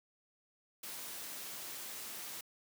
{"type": "noise", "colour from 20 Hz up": "white", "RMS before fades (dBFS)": -45, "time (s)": [0.83, 2.41], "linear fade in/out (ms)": 5, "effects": ["high-pass 150 Hz 12 dB/octave"]}